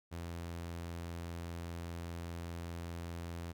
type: tone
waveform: sawtooth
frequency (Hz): 85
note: F2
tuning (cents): -46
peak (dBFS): -37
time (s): 0.11-3.53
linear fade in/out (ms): 20
effects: none